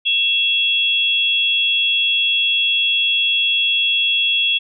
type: tone pair together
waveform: sine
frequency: 2700 / 3336 Hz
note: E7 / G#7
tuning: +41 / +7 cents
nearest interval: major third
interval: 366 cents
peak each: -18 / -16 dBFS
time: 0.05-4.59 s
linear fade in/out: 20 ms
effects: none